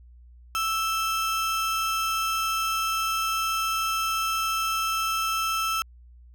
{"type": "tone pair together", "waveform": "35% pulse", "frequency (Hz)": [1318.5, 3157], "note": ["E6", "G7"], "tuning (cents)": [0, 12], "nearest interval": "octave + minor third", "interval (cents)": 1512, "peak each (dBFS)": [-23, -32], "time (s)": [0.55, 5.82], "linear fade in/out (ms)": 0, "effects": ["added 60 Hz sine -47 dBFS peak until 6.34 s"]}